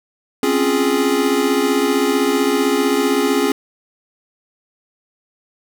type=chord; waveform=square; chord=Db major seventh; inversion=third; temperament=equal; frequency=261.6 / 277.2 / 349.2 / 415.3 Hz; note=C4 / Db4 / F4 / Ab4; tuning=0 / 0 / 0 / 0 cents; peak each=-22 / -20 / -23 / -19 dBFS; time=0.43-3.52 s; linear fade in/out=2 ms; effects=none